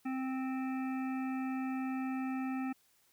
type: harmonic tone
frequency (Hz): 261.8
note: C4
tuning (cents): +1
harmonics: 1 / 3 / 5 / 7 / 9 / 10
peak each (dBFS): -34 / -44 / -48 / -51 / -53 / -54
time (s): 0.05-2.73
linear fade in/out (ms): 10
effects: white hiss -70 dBFS RMS until 3.12 s